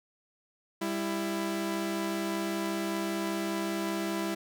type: tone pair together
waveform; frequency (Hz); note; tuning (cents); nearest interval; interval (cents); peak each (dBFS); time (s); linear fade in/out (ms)
sawtooth; 198.73 / 332.3; G3 / E4; +24 / +14; major sixth; 890; -30 / -28; 0.81-4.35; 10
effects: none